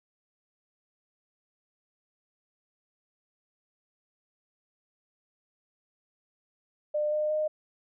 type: tone with pitch steps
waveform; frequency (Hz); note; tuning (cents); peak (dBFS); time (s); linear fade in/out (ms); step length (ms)
sine; 600 / 607 / 614; D5 / D#5 / D#5; +37 / -43 / -23; -25; 6.94-7.48; 10; 180
effects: none